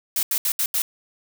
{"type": "noise bursts at uneven times", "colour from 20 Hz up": "blue", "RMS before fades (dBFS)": -22, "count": 5, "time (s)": [[0.16, 0.23], [0.31, 0.38], [0.45, 0.52], [0.59, 0.66], [0.74, 0.82]], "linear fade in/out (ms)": 2, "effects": []}